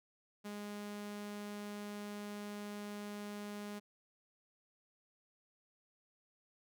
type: tone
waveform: sawtooth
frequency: 206.4 Hz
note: G#3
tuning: 10 cents flat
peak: -39 dBFS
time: 0.44-3.8 s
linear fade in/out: 20 ms
effects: none